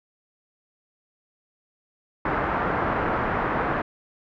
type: low-pass noise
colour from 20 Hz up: white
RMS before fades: -25 dBFS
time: 2.25-3.82 s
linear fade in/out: 5 ms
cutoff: 1500 Hz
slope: 24 dB/octave
effects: none